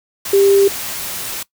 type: tone in noise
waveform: sine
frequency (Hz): 396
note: G4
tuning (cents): +18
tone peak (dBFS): -8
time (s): 0.33-0.68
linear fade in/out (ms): 5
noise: white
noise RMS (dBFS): -25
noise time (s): 0.25-1.43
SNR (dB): +14
effects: noise-tail reverb RT60 0.1 s tail -20 dB re dry